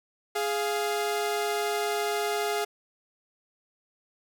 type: tone pair together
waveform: sawtooth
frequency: 415.9 / 697.2 Hz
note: G#4 / F5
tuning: +2 / -3 cents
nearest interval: major sixth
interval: 895 cents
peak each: -24 / -27 dBFS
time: 0.35-2.65 s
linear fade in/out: 10 ms
effects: none